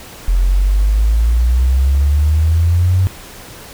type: exponential sweep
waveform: sine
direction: up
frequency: 43 to 94.9 Hz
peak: -9 dBFS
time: 0.28-3.07 s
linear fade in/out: 0 ms
effects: pink hiss -35 dBFS RMS until 3.73 s